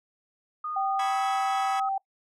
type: tone with pitch glide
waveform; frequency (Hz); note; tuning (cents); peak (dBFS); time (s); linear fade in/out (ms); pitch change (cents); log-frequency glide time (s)
sine; 1230 to 1269.7; D#6 to D#6; -20 to +35; -30; 0.64-1.89; 5; +55; 1.03-1.16
type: tone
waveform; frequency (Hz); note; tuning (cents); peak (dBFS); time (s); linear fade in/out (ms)
sine; 778; G5; -13; -25; 0.76-1.98; 5
type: chord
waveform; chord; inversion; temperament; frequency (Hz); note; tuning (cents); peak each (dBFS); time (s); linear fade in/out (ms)
25% pulse; C# minor seventh; third; equal with one note detuned; 987.8 / 1108.7 / 1310.9 / 1661.2; B5 / C#6 / E6 / G#6; 0 / 0 / -10 / 0; -34 / -36 / -37 / -36; 0.99-1.8; 5
effects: noise-tail reverb RT60 0.1 s tail -23 dB re dry + low-pass 9000 Hz 12 dB/octave